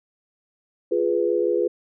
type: chord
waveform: sine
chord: F diminished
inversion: none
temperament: equal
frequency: 349.2 / 415.3 / 493.9 Hz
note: F4 / Ab4 / Cb5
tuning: 0 / 0 / 0 cents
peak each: -23 dBFS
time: 0.91-1.68 s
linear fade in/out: 10 ms
effects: none